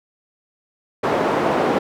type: band-pass noise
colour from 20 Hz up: white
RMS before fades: -19 dBFS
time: 1.03-1.79 s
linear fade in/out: 10 ms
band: 210 to 730 Hz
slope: 12 dB/octave
effects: none